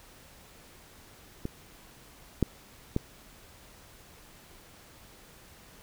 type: clicks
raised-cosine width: 3 ms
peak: -19 / -10 / -13 dBFS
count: 3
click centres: 1.454 / 2.427 / 2.964 s
effects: pink hiss -54 dBFS RMS until 5.82 s